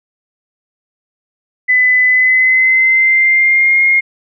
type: tone with pitch glide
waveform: sine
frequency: 2006 to 2138 Hz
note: B6 to C7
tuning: +26 to +37 cents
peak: -7 dBFS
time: 1.68-4.01 s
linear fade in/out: 20 ms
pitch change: +111 cents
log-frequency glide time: 2.07-3.83 s
effects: none